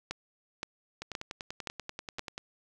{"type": "two click trains", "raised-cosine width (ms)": 0.2, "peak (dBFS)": [-17, -21], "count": [5, 15], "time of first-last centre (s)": [[0.11, 2.193], [1.02, 2.379]], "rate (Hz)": [1.92, 10.3], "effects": []}